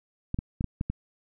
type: clicks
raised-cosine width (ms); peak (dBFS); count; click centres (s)
5; -16; 6; 0.344 / 0.389 / 0.609 / 0.643 / 0.811 / 0.9
effects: none